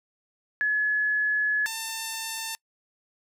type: tone pair in turn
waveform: sine / 5% pulse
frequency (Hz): 1702 / 895.9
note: G#6 / A5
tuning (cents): +42 / +31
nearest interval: major seventh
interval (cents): 1111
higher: first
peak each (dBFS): -21 / -19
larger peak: second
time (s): 0.61-1.66 / 1.66-2.55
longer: first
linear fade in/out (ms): 0
effects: noise-tail reverb RT60 0.1 s tail -25 dB re dry